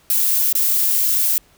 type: noise with dropouts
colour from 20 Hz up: violet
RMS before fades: -17 dBFS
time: 0.1-1.38 s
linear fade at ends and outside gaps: 0 ms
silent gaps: 0.527-0.552 s
effects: pink hiss -54 dBFS RMS until 1.57 s